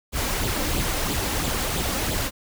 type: noise with flanger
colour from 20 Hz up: pink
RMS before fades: -25 dBFS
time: 0.12-2.31 s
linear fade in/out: 50 ms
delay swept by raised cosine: 0.25 to 3.85 ms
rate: 3 Hz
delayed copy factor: +0.55
effects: none